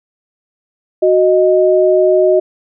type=tone pair together; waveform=sine; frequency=370 / 622.3 Hz; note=F#4 / D#5; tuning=0 / 0 cents; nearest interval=major sixth; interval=900 cents; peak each=-10 dBFS; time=1.02-2.4 s; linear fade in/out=10 ms; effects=none